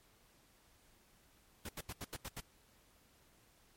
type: noise bursts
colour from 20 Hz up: pink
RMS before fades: -44 dBFS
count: 7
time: 1.65-2.404 s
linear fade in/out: 5 ms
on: 40 ms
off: 79 ms
effects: pink hiss -68 dBFS RMS until 3.76 s + MP3 64 kbps